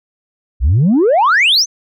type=exponential sweep; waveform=sine; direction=up; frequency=55 to 6440 Hz; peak=-6 dBFS; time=0.6-1.66 s; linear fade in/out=50 ms; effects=tanh soft clip ceiling -6 dBFS